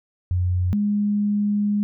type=tone pair in turn; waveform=sine; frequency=90.2 / 206.2 Hz; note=F#2 / G#3; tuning=-44 / -12 cents; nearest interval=octave + major second; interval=1432 cents; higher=second; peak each=-18 / -18 dBFS; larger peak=neither; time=0.31-0.73 / 0.73-1.83 s; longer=second; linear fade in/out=0 ms; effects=none